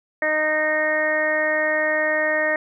harmonic tone, 308.4 Hz, D#4, 15 cents flat, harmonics 1 / 2 / 3 / 4 / 5 / 6 / 7, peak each -32 / -22 / -33 / -33 / -33 / -21 / -31 dBFS, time 0.22-2.56 s, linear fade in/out 2 ms, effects none

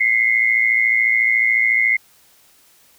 sine tone pair together, 2041 / 2155 Hz, C7 / C#7, -44 / -49 cents, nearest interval minor second, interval 95 cents, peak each -16 dBFS, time 0-1.97 s, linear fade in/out 10 ms, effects white hiss -53 dBFS RMS until 2.98 s

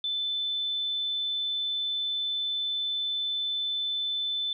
sine tone, 3520 Hz, A7, in tune, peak -27 dBFS, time 0.04-4.53 s, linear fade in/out 2 ms, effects none

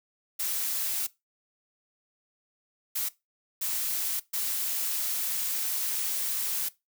blue noise bursts at uneven times, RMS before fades -30 dBFS, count 4, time 0.39-1.07 / 2.95-3.09 / 3.61-4.2 / 4.33-6.69 s, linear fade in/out 10 ms, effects noise-tail reverb RT60 0.2 s tail -19 dB re dry

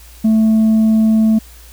triangle tone with tanh clipping, 220 Hz, A3, in tune, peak -9 dBFS, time 0.24-1.39 s, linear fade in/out 10 ms, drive 7 dB, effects added 58 Hz sine -38 dBFS peak until 1.72 s + white hiss -43 dBFS RMS until 1.72 s

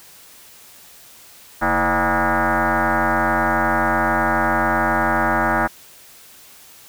sine tone with frequency modulation, 328.3 Hz, E4, 7 cents flat, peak -15 dBFS, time 1.61-5.68 s, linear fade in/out 20 ms, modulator 186 Hz, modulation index 7.5, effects white hiss -45 dBFS RMS until 6.88 s

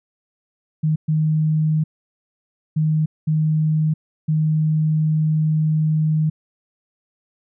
sine tone bursts at uneven times, 155.56 Hz, D#3, in tune, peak -15 dBFS, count 5, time 0.83-0.96 / 1.08-1.84 / 2.76-3.06 / 3.27-3.94 / 4.28-6.3 s, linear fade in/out 10 ms, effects none

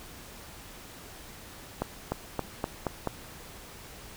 accelerating click train, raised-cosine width 1 ms, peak -14 dBFS, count 6, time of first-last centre 1.82-3.073 s, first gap 300 ms, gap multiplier 0.91, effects pink hiss -47 dBFS RMS until 4.16 s

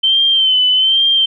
sine tone with vibrato, 3093 Hz, G7, 24 cents flat, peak -9 dBFS, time 0.03-1.26 s, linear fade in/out 10 ms, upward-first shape sine, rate 1.2 Hz, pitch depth 53 cents each way, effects none

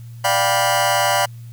sawtooth chord, G dominant seventh, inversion second, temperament just, 588 / 705.6 / 784 / 980 Hz, D5 / F5 / G5 / B5, +2 / +18 / 0 / -14 cents, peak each -17 dBFS, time 0.24-1.26 s, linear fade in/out 10 ms, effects added 117 Hz sine -33 dBFS peak until 1.52 s + white hiss -54 dBFS RMS until 1.52 s

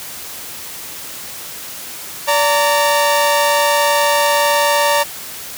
sawtooth tone pair together, 578.3 / 918 Hz, D5 / A#5, -27 / -27 cents, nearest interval minor sixth, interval 800 cents, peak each -11 dBFS, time 2.27-5.04 s, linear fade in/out 20 ms, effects white hiss -30 dBFS RMS until 5.57 s + high-pass 60 Hz 12 dB/octave

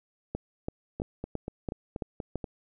two click trains, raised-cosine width 2 ms, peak -18 / -21 dBFS, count 7 / 7, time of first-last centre 0.35-2.357 / 1-2.442 s, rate 2.99 / 4.16 Hz, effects none

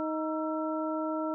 harmonic tone with a mistuned harmonic, 313.5 Hz, D#4, 13 cents sharp, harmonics 1 / 2 / 3 / 4, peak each -32 / -34 / -39 / -38 dBFS, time 0-1.34 s, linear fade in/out 0 ms, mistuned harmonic 4, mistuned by +110 cents, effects none

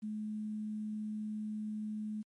sine tone with quantisation, 213.5 Hz, G#3, 48 cents sharp, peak -36 dBFS, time 0.02-2.23 s, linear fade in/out 20 ms, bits 11, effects MP3 48 kbps

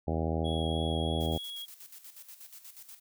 harmonic tone, 80.5 Hz, E2, 41 cents flat, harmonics 1 / 2 / 3 / 4 / 5 / 6 / 7 / 8 / 9 / 10, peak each -32 / -35 / -37 / -38 / -39 / -40 / -40 / -41 / -42 / -42 dBFS, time 0.07-1.38 s, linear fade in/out 10 ms
triangle tone with vibrato, 3322 Hz, G#7, in tune, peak -37 dBFS, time 0.44-1.66 s, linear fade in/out 20 ms, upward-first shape triangle, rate 3.2 Hz, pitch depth 10 cents each way
blue noise with tremolo, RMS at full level -48 dBFS, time 1.2-3 s, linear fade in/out 10 ms, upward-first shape square, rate 8.3 Hz, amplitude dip 65%
effects none

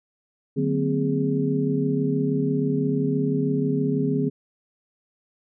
sine tone cluster, 149.7 / 186.6 / 233.3 / 259.4 / 413.1 Hz, D3 / F#3 / A#3 / C4 / G#4, +33 / +15 / +2 / -15 / -9 cents, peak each -25 / -30 / -31 / -24 / -27 dBFS, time 0.56-4.3 s, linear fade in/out 20 ms, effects none

